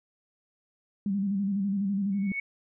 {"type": "tone with vibrato", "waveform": "sine", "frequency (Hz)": 198.1, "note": "G3", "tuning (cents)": 18, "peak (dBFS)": -25, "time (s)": [1.06, 2.32], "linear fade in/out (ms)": 2, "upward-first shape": "square", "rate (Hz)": 12, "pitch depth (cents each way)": 51}
{"type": "tone with exponential growth", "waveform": "sine", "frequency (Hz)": 2217, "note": "C#7", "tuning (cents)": 0, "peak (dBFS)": -26, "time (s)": [2.12, 2.4], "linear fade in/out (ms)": 5, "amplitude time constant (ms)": 59}
{"effects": []}